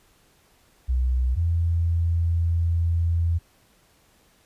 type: tone pair in turn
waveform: sine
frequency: 63.1 / 84.23 Hz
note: B1 / E2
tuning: +38 / +38 cents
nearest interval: perfect fourth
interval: 500 cents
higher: second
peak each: -19 dBFS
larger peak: neither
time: 0.88-1.36 / 1.36-3.39 s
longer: second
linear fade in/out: 20 ms
effects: pink hiss -60 dBFS RMS until 4.45 s + resampled to 32000 Hz